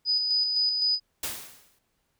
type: tone with tremolo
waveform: sine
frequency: 4978 Hz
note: D#8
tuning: in tune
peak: -21 dBFS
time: 0.05-1 s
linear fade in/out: 50 ms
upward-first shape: square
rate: 3.9 Hz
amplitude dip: 35%
type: noise with exponential decay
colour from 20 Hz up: white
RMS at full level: -29 dBFS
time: 1.23-1.79 s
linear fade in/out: 5 ms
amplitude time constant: 120 ms
effects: pink hiss -74 dBFS RMS until 2.19 s